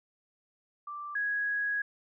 sine tone pair in turn, 1174.7 / 1661.3 Hz, D6 / G#6, 0 / 0 cents, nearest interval tritone, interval 600 cents, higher second, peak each -37 / -28 dBFS, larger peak second, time 0.87-1.15 / 1.15-1.82 s, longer second, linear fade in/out 5 ms, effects none

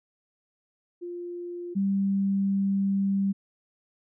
sine tone pair in turn, 350 / 196.43 Hz, F4 / G3, +4 / +4 cents, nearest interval minor seventh, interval 1000 cents, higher first, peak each -33 / -22 dBFS, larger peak second, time 1.01-1.75 / 1.75-3.33 s, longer second, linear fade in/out 20 ms, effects none

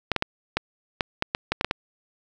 clicks, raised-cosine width 0.3 ms, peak -6 dBFS, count 11, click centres 0.117 / 0.163 / 0.224 / 0.57 / 1.008 / 1.224 / 1.349 / 1.52 / 1.611 / 1.646 / 1.711 s, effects none

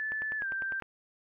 sine tone with pitch glide, 1743 to 1570.9 Hz, A6 to G6, -17 to +3 cents, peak -31 dBFS, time 0-0.8 s, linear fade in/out 0 ms, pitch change -180 cents, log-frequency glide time 0.38-0.46 s
click train, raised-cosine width 0.5 ms, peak -27 dBFS, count 8, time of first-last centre 0.12-0.823 s, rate 9.96 Hz
effects none

